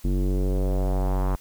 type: tone with low-pass filter sweep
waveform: square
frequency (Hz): 47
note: F#1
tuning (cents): +28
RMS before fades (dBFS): -23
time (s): 0.04-1.36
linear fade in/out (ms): 10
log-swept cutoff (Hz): 290 to 1100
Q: 2.2
effects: white hiss -52 dBFS RMS until 1.4 s